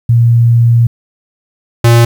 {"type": "tone pair in turn", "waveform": ["sine", "square"], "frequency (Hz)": [117.5, 117.5], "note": ["A#2", "A#2"], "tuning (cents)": [14, 14], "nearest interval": "unison", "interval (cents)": 0, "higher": "neither", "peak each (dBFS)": -4, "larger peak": "neither", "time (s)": [[0.09, 0.87], [1.84, 2.05]], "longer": "first", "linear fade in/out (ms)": 5, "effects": ["7-bit"]}